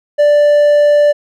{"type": "tone", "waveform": "triangle", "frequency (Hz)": 587.3, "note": "D5", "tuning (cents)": 0, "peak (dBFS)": -4, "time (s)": [0.18, 1.13], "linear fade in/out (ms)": 20, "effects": []}